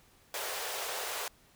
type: high-pass noise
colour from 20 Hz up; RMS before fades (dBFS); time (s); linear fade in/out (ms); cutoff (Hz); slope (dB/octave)
pink; -37; 0.34-1.28; 2; 420; 48
effects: pink hiss -63 dBFS RMS until 1.55 s